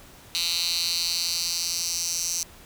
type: tone with high-pass filter sweep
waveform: 10% pulse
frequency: 170.9 Hz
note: F3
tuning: 37 cents flat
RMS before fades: -27 dBFS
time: 0.35-2.43 s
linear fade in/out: 0 ms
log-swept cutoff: 3800 to 5900 Hz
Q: 3.8
effects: pink hiss -49 dBFS RMS until 2.65 s